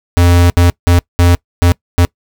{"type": "tone bursts at uneven times", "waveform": "square", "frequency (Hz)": 87.31, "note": "F2", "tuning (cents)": 0, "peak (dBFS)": -6, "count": 6, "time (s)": [[0.17, 0.5], [0.57, 0.7], [0.87, 0.99], [1.19, 1.35], [1.62, 1.72], [1.98, 2.05]], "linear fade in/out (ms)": 0, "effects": ["noise-tail reverb RT60 0.1 s tail -24 dB re dry"]}